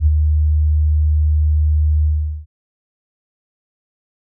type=tone with ADSR envelope; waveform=sine; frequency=76.2 Hz; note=D#2; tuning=36 cents flat; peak=-7 dBFS; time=0-2.46 s; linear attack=63 ms; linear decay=30 ms; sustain=-4 dB; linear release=410 ms; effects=none